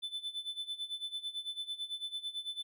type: tone with tremolo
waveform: triangle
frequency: 3513 Hz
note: A7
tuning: 3 cents flat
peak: -33 dBFS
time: 0.02-2.63 s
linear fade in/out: 20 ms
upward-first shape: sine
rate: 9 Hz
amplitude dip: 85%
effects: none